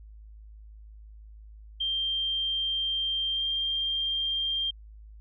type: tone with pitch glide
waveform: sine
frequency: 3170 to 3188 Hz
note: G7 to G7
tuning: +19 to +28 cents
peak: -26 dBFS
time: 1.8-4.71 s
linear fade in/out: 10 ms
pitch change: +9 cents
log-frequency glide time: 3.33-3.43 s
effects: added 53 Hz sine -45 dBFS peak until 5.2 s